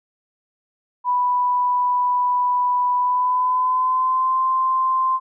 sine tone with pitch glide, 988 to 1042.5 Hz, B5 to C6, 0 to -7 cents, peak -16 dBFS, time 1.04-5.2 s, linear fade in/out 50 ms, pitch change +93 cents, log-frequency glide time 2.96-4.4 s, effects none

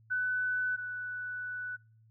sine tone pair in turn, 1499 / 1486.1 Hz, F#6 / F#6, +22 / +7 cents, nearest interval unison, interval 15 cents, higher first, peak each -28 / -35 dBFS, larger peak first, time 0.1-0.77 / 0.77-1.77 s, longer second, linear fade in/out 20 ms, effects noise-tail reverb RT60 0.4 s tail -26 dB re dry + added 111 Hz sine -59 dBFS peak until 2.1 s

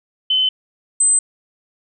sine tone pair in turn, 3046 / 8153 Hz, F#7 / C9, +50 / -46 cents, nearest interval octave + perfect fourth, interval 1704 cents, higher second, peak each -13 / -11 dBFS, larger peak second, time 0.3-0.49 / 1-1.19 s, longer neither, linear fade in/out 5 ms, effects none

